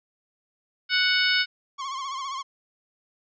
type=harmonic tone; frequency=740 Hz; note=F#5; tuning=in tune; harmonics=2 / 3 / 4 / 5 / 6 / 7; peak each=-24 / -26 / -27 / -28 / -29 / -29 dBFS; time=0.89-1.46 s; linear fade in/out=50 ms
type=tone with vibrato; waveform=45% pulse; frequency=1083 Hz; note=C#6; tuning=41 cents flat; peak=-30 dBFS; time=1.78-2.43 s; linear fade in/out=20 ms; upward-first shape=sine; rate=15 Hz; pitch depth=74 cents each way
effects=resampled to 16000 Hz